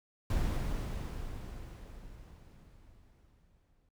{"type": "noise with exponential decay", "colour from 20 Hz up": "brown", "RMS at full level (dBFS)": -30, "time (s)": [0.3, 3.89], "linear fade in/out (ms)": 2, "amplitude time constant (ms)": 780, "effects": ["noise-tail reverb RT60 0.1 s tail -24 dB re dry"]}